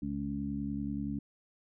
harmonic tone with a mistuned harmonic, 70.4 Hz, C#2, 27 cents sharp, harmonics 1 / 2 / 3 / 4, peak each -43 / -42 / -36 / -37 dBFS, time 0.02-1.19 s, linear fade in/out 5 ms, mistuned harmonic 1, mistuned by -28 cents, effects none

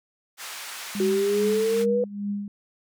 pink band-pass noise, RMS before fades -37 dBFS, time 0.37-1.86 s, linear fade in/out 50 ms, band 1200 to 14000 Hz, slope 12 dB/octave
sine tone with tremolo, 203.1 Hz, G#3, 38 cents flat, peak -24 dBFS, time 0.95-2.48 s, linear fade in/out 2 ms, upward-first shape triangle, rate 2.4 Hz, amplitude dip 80%
sine exponential sweep, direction up, 373.2 to 493.9 Hz, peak -20 dBFS, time 1-2.04 s, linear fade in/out 2 ms
effects none

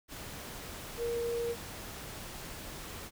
sine tone in noise, 470 Hz, A#4, 14 cents sharp, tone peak -31 dBFS, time 0.97-1.56 s, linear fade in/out 50 ms, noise pink, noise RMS -44 dBFS, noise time 0.08-3.11 s, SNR +10 dB, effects none

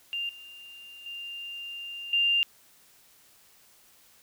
sine tone with level steps, 2794 Hz, F7, in tune, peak -29 / -44 / -36 / -21 dBFS, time 0.13-2.43 s, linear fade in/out 0 ms, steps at 0.29 / 1.06 / 2.13 s, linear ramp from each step 2 ms, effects white hiss -59 dBFS RMS until 4.22 s

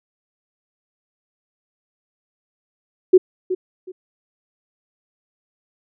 sine tone with echo, 370 Hz, F#4, in tune, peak -5 dBFS, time 3.13-3.18 s, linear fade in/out 10 ms, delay 370 ms, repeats 2, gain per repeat -13 dB, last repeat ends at 3.92 s, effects none

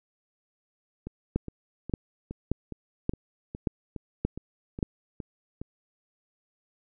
two click trains, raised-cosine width 3 ms, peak -12 / -23 dBFS, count 7 / 12, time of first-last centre 1.36-4.828 / 1.07-5.615 s, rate 1.73 / 2.42 Hz, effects none

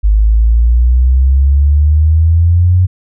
sine exponential sweep, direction up, 51 to 92.5 Hz, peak -5 dBFS, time 0.03-2.87 s, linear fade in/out 20 ms, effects none

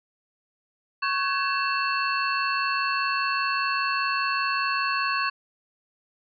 sine tone cluster, 1106 / 1529 / 1674 / 2674 / 4373 Hz, C#6 / G6 / G#6 / E7 / C#8, -4 / -44 / +13 / +24 / -24 cents, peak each -26 / -31 / -32 / -29 / -33 dBFS, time 1.02-5.3 s, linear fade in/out 10 ms, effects none

